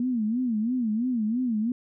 sine tone with vibrato, 233.1 Hz, A#3, in tune, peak -23 dBFS, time 0-1.72 s, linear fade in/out 2 ms, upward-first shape sine, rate 3 Hz, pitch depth 170 cents each way, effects none

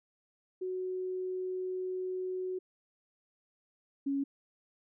sine tone pair in turn, 370 / 277.2 Hz, F#4 / C#4, 0 / 0 cents, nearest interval perfect fourth, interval 500 cents, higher first, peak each -33 / -29 dBFS, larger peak second, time 0.61-2.59 / 4.06-4.24 s, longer first, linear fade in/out 10 ms, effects none

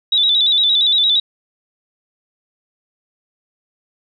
sine tone with vibrato, 3671 Hz, A#7, 27 cents flat, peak -11 dBFS, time 0.12-1.2 s, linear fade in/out 5 ms, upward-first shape square, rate 8.7 Hz, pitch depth 74 cents each way, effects none

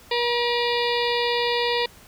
harmonic tone with a mistuned harmonic, 478.6 Hz, A#4, 46 cents sharp, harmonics 1 / 2 / 4 / 5 / 6 / 7 / 8 / 9 / 10, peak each -24 / -27 / -30 / -31 / -32 / -32 / -33 / -34 / -34 dBFS, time 0.11-1.86 s, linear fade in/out 5 ms, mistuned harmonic 7, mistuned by +78 cents, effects pink hiss -49 dBFS RMS until 2.07 s

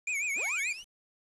square tone with vibrato, 2348 Hz, D7, 1 cent flat, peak -30 dBFS, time 0.07-0.73 s, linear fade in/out 5 ms, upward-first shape triangle, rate 6.9 Hz, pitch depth 150 cents each way
30% pulse linear sweep, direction up, 138 to 3101 Hz, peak -38 dBFS, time 0.35-0.85 s, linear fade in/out 50 ms
effects resampled to 24000 Hz + 9-bit

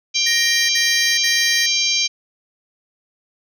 harmonic tone, 790 Hz, G5, 13 cents sharp, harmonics 3 / 4 / 5 / 6 / 7 / 8, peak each -23 / -23 / -23 / -23 / -23 / -23 dBFS, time 0.14-2.08 s, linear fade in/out 20 ms
square tone bursts, 1864.7 Hz, A#6, in tune, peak -21 dBFS, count 3, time 0.26-1.664 s, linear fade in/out 10 ms, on 430 ms, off 57 ms
effects none

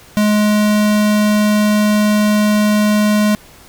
square tone, 210.2 Hz, G#3, 21 cents sharp, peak -11 dBFS, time 0.17-3.35 s, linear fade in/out 0 ms, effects pink hiss -42 dBFS RMS until 3.68 s

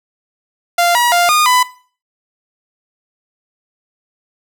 sawtooth tone with pitch steps, 695 / 962 / 699 / 1222 / 999 Hz, F5 / B5 / F5 / D#6 / B5, -9 / -46 / +1 / -32 / +20 cents, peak -6 dBFS, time 0.78-1.63 s, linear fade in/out 5 ms, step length 170 ms, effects noise-tail reverb RT60 0.4 s tail -17 dB re dry

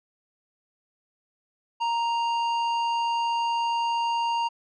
triangle tone with hard clipping, 932.3 Hz, A#5, in tune, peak -25 dBFS, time 1.8-4.49 s, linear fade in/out 20 ms, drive 16 dB, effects low-pass 5000 Hz 12 dB/octave

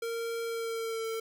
square tone with pitch glide, 461.5 to 448.9 Hz, A#4 to A4, -17 to +35 cents, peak -33 dBFS, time 0.02-1.2 s, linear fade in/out 5 ms, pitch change -48 cents, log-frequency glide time 0.43-1.08 s, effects none

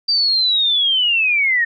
sine linear sweep, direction down, 4699 to 1819 Hz, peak -13 dBFS, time 0.08-1.65 s, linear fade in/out 10 ms, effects none

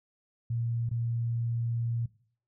sine tone with dropouts, 117 Hz, A#2, 7 cents sharp, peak -28 dBFS, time 0.5-2.06 s, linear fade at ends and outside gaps 5 ms, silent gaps 0.892-0.911 s, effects noise-tail reverb RT60 0.5 s tail -19 dB re dry

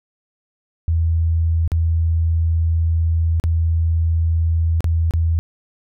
sine tone with dropouts, 82.2 Hz, E2, 4 cents flat, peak -14 dBFS, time 0.88-5.39 s, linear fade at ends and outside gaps 0 ms, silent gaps 1.677-1.718 / 3.399-3.439 / 4.806-4.843 / 5.109-5.137 s, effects none

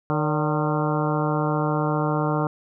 harmonic tone with a mistuned harmonic, 152.5 Hz, D#3, 34 cents flat, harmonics 1 / 2 / 3 / 4 / 5 / 6 / 7 / 8 / 9, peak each -24 / -27 / -29 / -30 / -31 / -32 / -32 / -33 / -34 dBFS, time 0.1-2.47 s, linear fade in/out 0 ms, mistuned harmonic 4, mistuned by -72 cents, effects none

